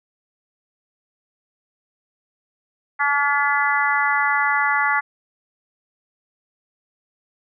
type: harmonic tone with a mistuned harmonic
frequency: 286.3 Hz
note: D4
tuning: 44 cents flat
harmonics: 3 / 4 / 5 / 6 / 7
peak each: -23 / -23 / -23 / -23 / -23 dBFS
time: 2.99-5.01 s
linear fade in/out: 20 ms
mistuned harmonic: 5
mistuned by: -15 cents
effects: none